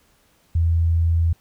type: tone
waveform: sine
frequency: 83.2 Hz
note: E2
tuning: 17 cents sharp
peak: -15 dBFS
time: 0.55-1.33 s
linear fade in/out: 5 ms
effects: pink hiss -60 dBFS RMS until 1.4 s